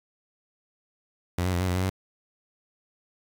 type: tone with pitch steps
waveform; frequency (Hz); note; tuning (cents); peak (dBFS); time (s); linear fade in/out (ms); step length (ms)
sawtooth; 88.5 / 92.3 / 87.6 / 93.2 / 89.5 / 92.5 / 94.5; F2 / F#2 / F2 / F#2 / F2 / F#2 / F#2; +23 / -4 / +6 / +13 / +43 / 0 / +37; -20; 1.38-1.898; 5; 74
effects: 8-bit